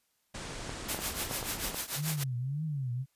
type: low-pass noise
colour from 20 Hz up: pink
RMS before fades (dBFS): -41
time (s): 0.34-1.75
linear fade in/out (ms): 10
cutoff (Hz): 9400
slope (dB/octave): 48
type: clicks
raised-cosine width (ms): 1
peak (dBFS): -23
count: 6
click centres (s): 0.694 / 0.946 / 0.99 / 1.311 / 1.428 / 1.745
type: noise with tremolo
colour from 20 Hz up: white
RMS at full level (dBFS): -32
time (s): 0.88-2.24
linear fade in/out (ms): 10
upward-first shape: triangle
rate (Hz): 6.8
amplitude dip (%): 90
type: tone with vibrato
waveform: sine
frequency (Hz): 138.3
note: C#3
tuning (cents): -4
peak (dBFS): -31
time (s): 1.95-3.06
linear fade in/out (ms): 50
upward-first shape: triangle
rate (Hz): 1.8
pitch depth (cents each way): 260
effects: white hiss -75 dBFS RMS until 3.15 s + resampled to 32000 Hz